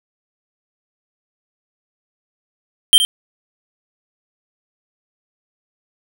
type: tone with echo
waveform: square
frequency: 3151 Hz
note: G7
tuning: 8 cents sharp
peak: -5 dBFS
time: 2.93-2.98 s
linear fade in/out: 0 ms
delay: 70 ms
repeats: 1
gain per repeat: -10 dB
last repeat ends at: 3.05 s
effects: none